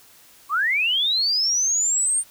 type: linear sweep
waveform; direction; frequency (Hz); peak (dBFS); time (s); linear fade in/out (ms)
sine; up; 1071 to 8870; -18; 0.49-2.24; 50
effects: white hiss -51 dBFS RMS until 2.3 s